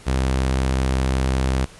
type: tone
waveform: sawtooth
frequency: 65.41 Hz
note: C2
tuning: in tune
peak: -14 dBFS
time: 0.06-1.66 s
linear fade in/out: 20 ms
effects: pink hiss -45 dBFS RMS until 1.79 s + resampled to 24000 Hz